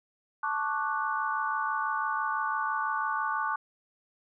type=chord; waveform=sine; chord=D major seventh; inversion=second; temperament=equal; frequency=880 / 1108.7 / 1174.7 / 1480 Hz; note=A5 / C#6 / D6 / F#6; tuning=0 / 0 / 0 / 0 cents; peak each=-33 dBFS; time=0.43-3.56 s; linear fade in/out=5 ms; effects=none